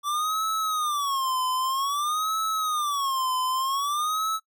square tone with vibrato, 1153 Hz, D6, 32 cents flat, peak -25 dBFS, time 0.03-4.4 s, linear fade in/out 50 ms, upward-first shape sine, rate 0.52 Hz, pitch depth 210 cents each way, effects noise-tail reverb RT60 0.1 s tail -20 dB re dry

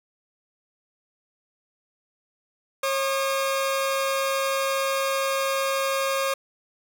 sawtooth tone pair together, 542.6 / 1218 Hz, C#5 / D#6, -37 / -37 cents, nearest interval octave + major second, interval 1400 cents, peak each -20 / -25 dBFS, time 2.83-6.34 s, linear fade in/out 5 ms, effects none

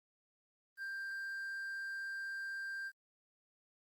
triangle tone with quantisation, 1584 Hz, G6, 18 cents sharp, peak -38 dBFS, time 0.77-2.92 s, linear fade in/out 50 ms, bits 11, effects Opus 32 kbps

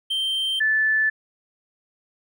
triangle / sine tone pair in turn, 3136 / 1747.9 Hz, G7 / A6, 0 / -12 cents, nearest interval minor seventh, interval 1012 cents, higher first, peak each -20 / -17 dBFS, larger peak second, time 0.1-0.6 / 0.6-1.1 s, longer neither, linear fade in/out 10 ms, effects none

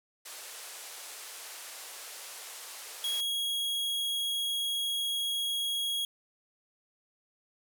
white band-pass noise, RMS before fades -45 dBFS, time 0.25-3.21 s, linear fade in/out 10 ms, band 430 to 12000 Hz, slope 24 dB/octave
45% pulse tone, 3309 Hz, G#7, 7 cents flat, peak -29 dBFS, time 3.04-6.05 s, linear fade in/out 2 ms
effects none

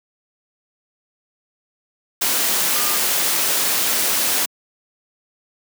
sine tone in noise, 1211 Hz, D#6, 47 cents flat, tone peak -30 dBFS, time 2.75-2.98 s, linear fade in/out 10 ms, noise white, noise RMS -19 dBFS, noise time 2.21-4.46 s, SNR -14 dB, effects high-pass 200 Hz 12 dB/octave

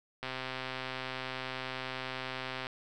click train, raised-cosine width 0.3 ms, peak -21 dBFS, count 318, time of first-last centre 0.23-2.668 s, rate 130 Hz, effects none

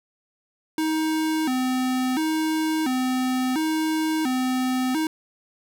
square tone with vibrato, 284.1 Hz, C#4, 43 cents sharp, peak -22 dBFS, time 0.78-5.07 s, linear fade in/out 2 ms, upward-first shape square, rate 0.72 Hz, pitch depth 180 cents each way, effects none

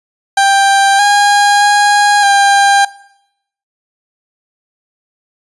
30% pulse tone with pitch steps, 789 / 816 / 821 / 799 Hz, G5 / G#5 / G#5 / G5, +11 / -31 / -20 / +33 cents, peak -4 dBFS, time 0.37-2.85 s, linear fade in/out 5 ms, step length 620 ms, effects noise-tail reverb RT60 0.8 s tail -20 dB re dry + resampled to 24000 Hz

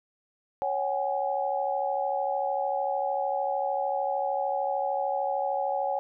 sine chord, C# suspended fourth, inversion none, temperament equal with one note detuned, 554.4 / 757.3 / 830.6 Hz, C#5 / F#5 / G#5, 0 / +40 / 0 cents, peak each -30 dBFS, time 0.62-5.99 s, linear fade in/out 0 ms, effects none

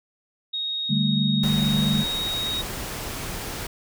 sine tone with pitch glide, 3747 to 3769 Hz, A#7 to A#7, +8 to +18 cents, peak -25 dBFS, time 0.53-2.62 s, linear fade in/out 10 ms, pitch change +10 cents, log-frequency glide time 1.35-2.25 s
sine chord, D suspended fourth, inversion none, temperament just, 146.83 / 195.78 / 220.2 Hz, D3 / G3 / A3, 0 / -2 / +2 cents, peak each -24 dBFS, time 0.89-2.04 s, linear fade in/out 20 ms
pink noise, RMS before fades -32 dBFS, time 1.43-3.67 s, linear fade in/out 5 ms
effects none

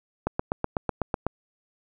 click train, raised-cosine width 1 ms, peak -10 dBFS, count 9, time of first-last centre 0.27-1.266 s, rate 8.03 Hz, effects none

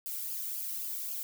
violet noise with flanger, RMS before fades -37 dBFS, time 0.06-1.23 s, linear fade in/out 0 ms, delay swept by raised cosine 0.51 to 1.19 ms, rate 3.8 Hz, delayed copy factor -0.55, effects none

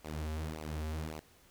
sawtooth tone with flanger, 77.78 Hz, D#2, in tune, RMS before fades -39 dBFS, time 0.04-1.2 s, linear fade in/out 10 ms, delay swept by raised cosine 0.56 to 6.56 ms, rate 1.8 Hz, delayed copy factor -0.75, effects pink hiss -63 dBFS RMS until 1.5 s

